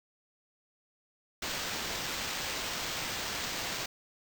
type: noise with sample-and-hold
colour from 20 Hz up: white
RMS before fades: -36 dBFS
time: 1.42-3.86 s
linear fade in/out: 5 ms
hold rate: 11025 Hz
effects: none